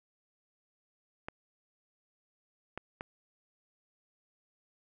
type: clicks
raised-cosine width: 0.5 ms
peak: -23 dBFS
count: 3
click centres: 1.285 / 2.776 / 3.009 s
effects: none